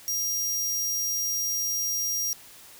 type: tone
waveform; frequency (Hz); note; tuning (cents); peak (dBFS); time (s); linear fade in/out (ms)
sawtooth; 5700; F8; +34; -23; 0.08-2.33; 0
effects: white hiss -49 dBFS RMS until 2.79 s